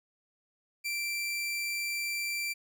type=tone; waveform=sawtooth; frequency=2349 Hz; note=D7; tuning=in tune; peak=-28 dBFS; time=0.84-2.54 s; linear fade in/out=20 ms; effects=none